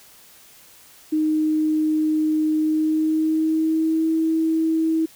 sine tone with pitch glide, 310 to 321.7 Hz, D#4 to E4, -6 to -42 cents, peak -17 dBFS, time 1.12-5.06 s, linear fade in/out 10 ms, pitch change +64 cents, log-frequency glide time 2.58-4.11 s, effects white hiss -49 dBFS RMS until 5.15 s

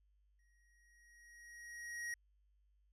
square tone with exponential growth, 1892 Hz, A#6, 25 cents sharp, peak -40 dBFS, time 0.39-2.14 s, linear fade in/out 2 ms, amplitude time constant 380 ms, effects added 50 Hz sine -70 dBFS peak until 2.92 s + low-pass 11000 Hz 12 dB/octave

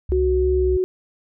sine tone with vibrato, 66.8 Hz, C2, 36 cents sharp, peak -20 dBFS, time 0.09-0.77 s, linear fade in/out 5 ms, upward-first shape square, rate 2.9 Hz, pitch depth 28 cents each way
sine tone, 370 Hz, F#4, in tune, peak -17 dBFS, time 0.12-0.84 s, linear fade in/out 0 ms
effects none

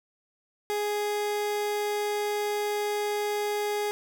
30% pulse tone, 415.3 Hz, G#4, in tune, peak -24 dBFS, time 0.7-3.91 s, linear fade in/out 0 ms, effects none

